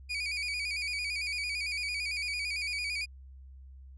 30% pulse tone with vibrato, 2361 Hz, D7, 9 cents sharp, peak -29 dBFS, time 0.09-3.06 s, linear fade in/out 20 ms, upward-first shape square, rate 8.9 Hz, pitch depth 64 cents each way, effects added 66 Hz sine -47 dBFS peak until 3.97 s + resampled to 22050 Hz

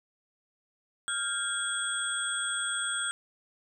sine tone cluster, 1394 / 1593 / 3344 / 8220 Hz, F6 / G6 / G#7 / C9, -4 / +27 / +11 / -32 cents, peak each -33 / -37 / -35 / -34 dBFS, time 1.08-3.11 s, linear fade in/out 0 ms, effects none

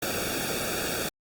pink noise with comb filter, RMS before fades -30 dBFS, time 0.02-1.09 s, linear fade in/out 5 ms, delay 0.98 ms, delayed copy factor -0.9, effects Opus 48 kbps

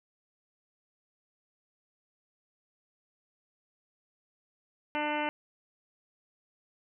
harmonic tone, 298.6 Hz, D4, 29 cents sharp, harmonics 1 / 2 / 3 / 4 / 5 / 6 / 7 / 8 / 9 / 10, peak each -36 / -36 / -33 / -45 / -39 / -45 / -39 / -43 / -42 / -44 dBFS, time 4.95-5.29 s, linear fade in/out 0 ms, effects none

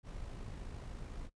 brown noise with amplitude modulation, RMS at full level -43 dBFS, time 0.03-1.3 s, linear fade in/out 50 ms, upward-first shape sine, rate 53.4 Hz, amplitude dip 40%, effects noise-tail reverb RT60 0.1 s tail -20 dB re dry + resampled to 22050 Hz

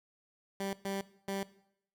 15% pulse tone bursts at uneven times, 196 Hz, G3, in tune, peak -28 dBFS, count 3, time 0.6-0.73 / 0.85-1.01 / 1.28-1.43 s, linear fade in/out 2 ms, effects noise-tail reverb RT60 0.7 s tail -18 dB re dry

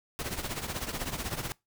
pink noise with tremolo, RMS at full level -32 dBFS, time 0.19-1.52 s, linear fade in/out 0 ms, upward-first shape triangle, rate 16 Hz, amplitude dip 80%, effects noise-tail reverb RT60 0.2 s tail -23 dB re dry

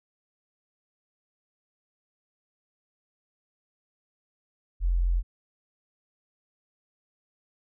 sine tone, 43.65 Hz, F1, in tune, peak -21 dBFS, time 4.8-5.23 s, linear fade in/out 50 ms, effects none

